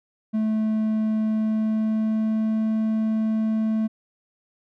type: tone with pitch glide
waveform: triangle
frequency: 217.6 to 219.5 Hz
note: A3 to A3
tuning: -19 to -4 cents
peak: -18 dBFS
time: 0.33-3.88 s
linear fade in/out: 20 ms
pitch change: +15 cents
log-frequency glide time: 1.27-2.7 s
effects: none